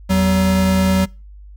square tone pair together, 82.41 / 189 Hz, E2 / F#3, 0 / +37 cents, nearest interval octave + major second, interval 1437 cents, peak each -21 / -14 dBFS, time 0.09-1.06 s, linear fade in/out 20 ms, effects noise-tail reverb RT60 0.3 s tail -25 dB re dry + added 50 Hz sine -36 dBFS peak until 1.56 s

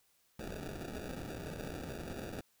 white noise with sample-and-hold, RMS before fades -43 dBFS, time 0.39-2.41 s, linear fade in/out 2 ms, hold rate 1050 Hz, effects white hiss -72 dBFS RMS until 2.6 s

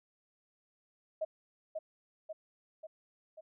sine tone with echo, 631 Hz, D#5, 24 cents sharp, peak -31 dBFS, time 1.21-1.25 s, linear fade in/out 10 ms, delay 540 ms, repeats 4, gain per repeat -4 dB, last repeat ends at 3.41 s, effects none

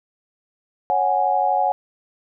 sine chord, C# suspended fourth, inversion none, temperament just, 554.4 / 739.2 / 831.5 Hz, C#5 / F#5 / G#5, 0 / -2 / +2 cents, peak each -25 / -19 / -20 dBFS, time 0.9-1.72 s, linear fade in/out 0 ms, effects none

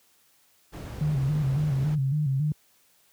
brown noise, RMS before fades -34 dBFS, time 0.72-1.96 s, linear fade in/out 20 ms
sine tone with vibrato, 142.6 Hz, C#3, 49 cents sharp, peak -22 dBFS, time 1.01-2.52 s, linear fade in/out 2 ms, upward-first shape square, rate 3.6 Hz, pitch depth 100 cents each way
effects white hiss -63 dBFS RMS until 3.12 s + high-pass 60 Hz 12 dB/octave

